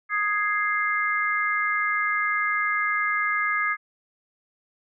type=chord; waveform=sine; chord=Ab major; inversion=second; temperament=equal; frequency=1244.5 / 1661.2 / 2093 Hz; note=Eb6 / Ab6 / C7; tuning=0 / 0 / 0 cents; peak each=-26 dBFS; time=0.09-3.77 s; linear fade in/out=50 ms; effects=none